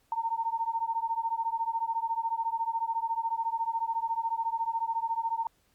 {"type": "beating tone pair", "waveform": "sine", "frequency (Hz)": [906, 920], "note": ["A#5", "A#5"], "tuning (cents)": [-50, -23], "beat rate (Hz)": 14, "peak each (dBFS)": -31, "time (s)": [0.12, 5.47], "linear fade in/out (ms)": 2, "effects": ["pink hiss -69 dBFS RMS until 5.74 s", "Opus 48 kbps"]}